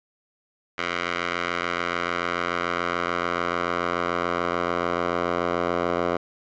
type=tone with band-pass filter sweep; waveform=10% pulse; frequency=86.9 Hz; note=F2; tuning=8 cents flat; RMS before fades=-26 dBFS; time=0.78-6.17 s; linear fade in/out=5 ms; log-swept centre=1900 to 810 Hz; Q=1.3; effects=resampled to 16000 Hz